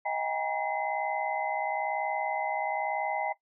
sine tone cluster, 630 / 749 / 810 / 947 / 2047 Hz, D#5 / F#5 / G#5 / A#5 / C7, +21 / +21 / -43 / +27 / -38 cents, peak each -36 / -38 / -31 / -35 / -35 dBFS, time 0.05-3.33 s, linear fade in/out 10 ms, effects noise-tail reverb RT60 0.1 s tail -17 dB re dry

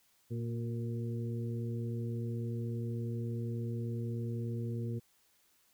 harmonic tone with a mistuned harmonic, 116.54 Hz, A#2, in tune, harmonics 1 / 2 / 3 / 4, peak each -35 / -41 / -45 / -47 dBFS, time 0.3-5 s, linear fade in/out 20 ms, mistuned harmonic 3, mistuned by +33 cents, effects white hiss -70 dBFS RMS until 5.73 s

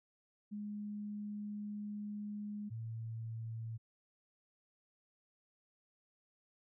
sine tone pair in turn, 207.7 / 113.12 Hz, G#3 / A2, 0 / +48 cents, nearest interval major seventh, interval 1052 cents, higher first, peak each -40 / -40 dBFS, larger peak neither, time 0.51-2.7 / 2.7-3.78 s, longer first, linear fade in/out 20 ms, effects none

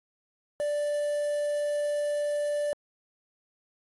triangle tone with quantisation, 587.3 Hz, D5, in tune, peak -24 dBFS, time 0.6-2.73 s, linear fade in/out 0 ms, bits 7, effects low-pass 9000 Hz 12 dB/octave + AAC 48 kbps

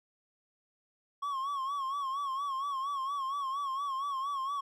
triangle tone with vibrato, 1100 Hz, C#6, 14 cents flat, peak -30 dBFS, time 1.22-4.61 s, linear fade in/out 10 ms, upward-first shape sine, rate 4.3 Hz, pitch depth 82 cents each way, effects none

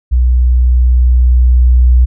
sine tone with level ramp, 61.74 Hz, B1, in tune, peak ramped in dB -6 to -3 dBFS, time 0.11-2.06 s, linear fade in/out 20 ms, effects none

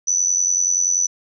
sine tone with amplitude modulation, 5980 Hz, F#8, 17 cents sharp, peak -12 dBFS, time 0.07-1.07 s, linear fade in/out 10 ms, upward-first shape sine, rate 90.4 Hz, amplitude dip 80%, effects none

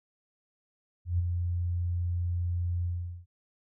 sine tone with ADSR envelope, 87.5 Hz, F2, 4 cents sharp, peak -22 dBFS, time 1.05-3.26 s, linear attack 140 ms, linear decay 18 ms, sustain -5 dB, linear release 420 ms, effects none

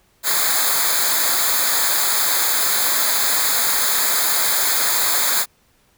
white noise with comb filter, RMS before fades -18 dBFS, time 0.23-5.46 s, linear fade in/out 50 ms, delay 0.35 ms, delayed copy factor -0.9, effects pink hiss -59 dBFS RMS until 5.97 s

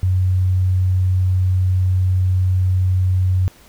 sine tone, 92.5 Hz, F#2, in tune, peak -13 dBFS, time 0.03-3.48 s, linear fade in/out 0 ms, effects pink hiss -48 dBFS RMS until 3.68 s

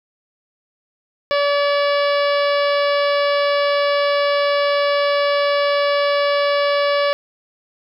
harmonic tone, 573 Hz, D5, 43 cents flat, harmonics 1 / 2 / 3 / 4 / 5 / 6 / 7 / 8 / 9, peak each -16 / -22 / -26 / -28 / -30 / -32 / -33 / -34 / -35 dBFS, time 1.31-7.13 s, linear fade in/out 0 ms, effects 9-bit

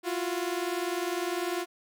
sawtooth tone pair together, 341.4 / 361.4 Hz, F4 / F#4, -39 / -41 cents, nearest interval minor second, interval 98 cents, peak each -28 dBFS, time 0.03-1.66 s, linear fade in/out 50 ms, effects none

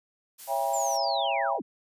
blue noise, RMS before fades -42 dBFS, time 0.38-0.98 s, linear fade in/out 20 ms
sine chord, C# diminished seventh, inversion none, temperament just, 554.4 / 665.2 / 798.3 / 957.9 Hz, C#5 / E5 / G5 / Bb5, 0 / +16 / +31 / +47 cents, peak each -33 / -30 / -28 / -33 dBFS, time 0.47-1.6 s, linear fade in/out 50 ms
sine linear sweep, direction down, 7480 to 160 Hz, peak -31 dBFS, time 0.73-1.62 s, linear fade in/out 10 ms
effects resampled to 32000 Hz

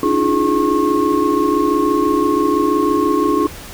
sine tone cluster, 287.5 / 313.5 / 348.5 / 418.2 / 1085 Hz, D4 / D#4 / F4 / G#4 / C#6, -37 / +13 / -4 / +12 / -37 cents, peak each -19 dBFS, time 0.03-3.47 s, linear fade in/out 2 ms, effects pink hiss -34 dBFS RMS until 3.73 s

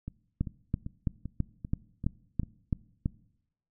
two click trains, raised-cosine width 5 ms, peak -24 / -15 dBFS, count 7 / 9, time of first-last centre 0.08-2.433 / 0.41-3.059 s, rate 2.55 / 3.02 Hz, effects noise-tail reverb RT60 0.8 s tail -22 dB re dry

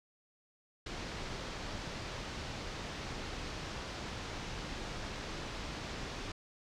pink low-pass noise, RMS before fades -42 dBFS, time 0.86-6.32 s, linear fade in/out 5 ms, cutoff 5900 Hz, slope 24 dB/octave, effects none

